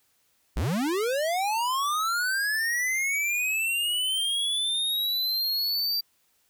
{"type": "linear sweep", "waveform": "square", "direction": "up", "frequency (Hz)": [39.58, 4699], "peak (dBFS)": -25, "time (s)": [0.56, 6.01], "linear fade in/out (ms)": 10, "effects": ["white hiss -68 dBFS RMS until 6.49 s"]}